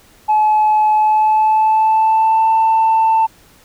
sine tone with pitch glide, 856 to 890.3 Hz, A5 to A5, -48 to +20 cents, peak -8 dBFS, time 0.28-3.27 s, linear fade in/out 20 ms, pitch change +68 cents, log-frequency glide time 0.94-2.51 s, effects tanh soft clip ceiling -7 dBFS + pink hiss -48 dBFS RMS until 3.64 s

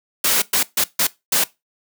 white noise bursts at uneven times, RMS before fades -17 dBFS, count 5, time 0.24-0.42 / 0.53-0.63 / 0.77-0.84 / 0.99-1.07 / 1.32-1.44 s, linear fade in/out 5 ms, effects noise-tail reverb RT60 0.2 s tail -19 dB re dry + high-pass 150 Hz 12 dB/octave

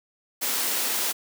white high-pass noise, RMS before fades -26 dBFS, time 0.41-1.13 s, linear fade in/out 20 ms, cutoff 210 Hz, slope 48 dB/octave, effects none

